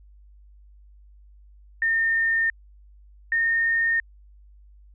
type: tone pair in turn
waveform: sine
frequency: 1819 / 1832.7 Hz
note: A#6 / A#6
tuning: -43 / -30 cents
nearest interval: unison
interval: 13 cents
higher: second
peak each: -19 dBFS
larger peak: neither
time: 1.82-2.5 / 3.32-4 s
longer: neither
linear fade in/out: 2 ms
effects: added 50 Hz sine -48 dBFS peak until 4.94 s